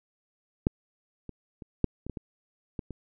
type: clicks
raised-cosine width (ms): 3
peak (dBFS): -9 / -26 / -29 / -9 / -25 / -21 / -23 / -20 / -25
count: 9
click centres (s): 0.669 / 1.293 / 1.622 / 1.843 / 2.066 / 2.097 / 2.172 / 2.792 / 2.907
effects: none